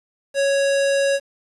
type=tone; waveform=square; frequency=554.4 Hz; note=C#5; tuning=in tune; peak=-17 dBFS; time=0.34-1.2 s; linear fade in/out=50 ms; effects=resampled to 24000 Hz + 8-bit